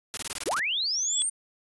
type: noise bursts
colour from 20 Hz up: white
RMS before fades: -32 dBFS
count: 9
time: 0.14-0.595 s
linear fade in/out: 0 ms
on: 31 ms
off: 22 ms
type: linear sweep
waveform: sine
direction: up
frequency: 236.8 to 9090 Hz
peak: -25 dBFS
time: 0.46-1.3 s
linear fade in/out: 10 ms
type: tone with exponential growth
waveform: sine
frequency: 3414 Hz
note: G#7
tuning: 47 cents sharp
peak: -23 dBFS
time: 0.89-1.22 s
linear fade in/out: 0 ms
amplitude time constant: 71 ms
effects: resampled to 24000 Hz